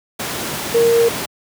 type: tone in noise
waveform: sine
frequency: 465.3 Hz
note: A#4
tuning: 3 cents flat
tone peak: -10 dBFS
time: 0.74-1.09 s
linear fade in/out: 10 ms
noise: pink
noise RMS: -23 dBFS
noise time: 0.19-1.26 s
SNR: +10 dB
effects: high-pass 150 Hz 12 dB/octave